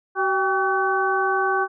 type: harmonic tone with a mistuned harmonic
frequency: 379.4 Hz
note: F#4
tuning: 43 cents sharp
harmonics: 1 / 2 / 3 / 4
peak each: -24 / -24 / -24 / -24 dBFS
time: 0.15-1.68 s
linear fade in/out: 50 ms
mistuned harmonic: 2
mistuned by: +69 cents
effects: none